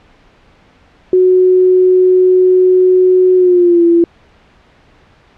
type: tone with pitch glide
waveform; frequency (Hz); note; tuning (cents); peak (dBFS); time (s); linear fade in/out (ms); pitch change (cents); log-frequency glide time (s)
sine; 368.4 to 339.8; F#4 to F4; -7 to -47; -5; 1.13-4.04; 2; -140; 3.36-3.84
effects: pink hiss -47 dBFS RMS until 5.37 s + low-pass 3000 Hz 12 dB/octave